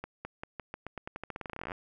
accelerating click train, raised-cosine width 0.5 ms, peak -23 dBFS, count 26, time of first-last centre 0.04-1.718 s, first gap 210 ms, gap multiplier 0.88, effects none

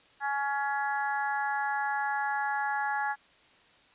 harmonic tone, 280 Hz, C#4, 18 cents sharp, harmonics 3 / 4 / 5 / 6 / 7, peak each -30 / -40 / -37 / -33 / -45 dBFS, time 0.2-3.16 s, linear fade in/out 50 ms, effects white hiss -60 dBFS RMS until 3.94 s + resampled to 8000 Hz

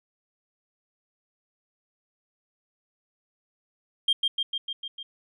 sine tone with echo, 3200 Hz, G7, 35 cents sharp, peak -17 dBFS, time 4.08-4.13 s, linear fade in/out 5 ms, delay 150 ms, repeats 6, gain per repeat -3 dB, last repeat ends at 5.03 s, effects tanh soft clip ceiling -15 dBFS

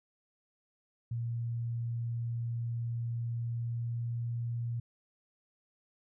sine tone with pitch glide, 117.3 to 117.98 Hz, A#2 to A#2, +11 to +21 cents, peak -32 dBFS, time 1.11-4.8 s, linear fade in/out 5 ms, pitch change +10 cents, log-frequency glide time 3.37-4.25 s, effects none

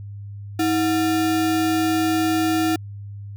sine tone with sample-and-hold, 320 Hz, D#4, 49 cents sharp, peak -17 dBFS, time 0.59-2.76 s, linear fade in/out 5 ms, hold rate 1050 Hz, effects added 101 Hz sine -32 dBFS peak until 3.36 s

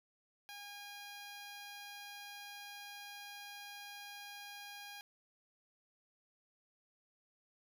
10% pulse tone, 815 Hz, G#5, 33 cents flat, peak -40 dBFS, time 0.49-5.01 s, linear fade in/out 0 ms, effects none

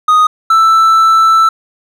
triangle tone pair in turn, 1244.5 / 1324.1 Hz, D#6 / E6, 0 / +7 cents, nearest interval minor second, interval 107 cents, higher second, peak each -3 dBFS, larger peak neither, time 0.08-0.27 / 0.5-1.49 s, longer second, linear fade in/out 5 ms, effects none

